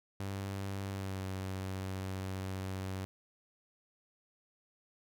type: tone with pitch glide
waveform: sawtooth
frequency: 98 to 94.99 Hz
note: G2 to F#2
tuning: 0 to +46 cents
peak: -33 dBFS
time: 0.2-3.05 s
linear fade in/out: 0 ms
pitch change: -54 cents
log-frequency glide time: 0.9-1.22 s
effects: none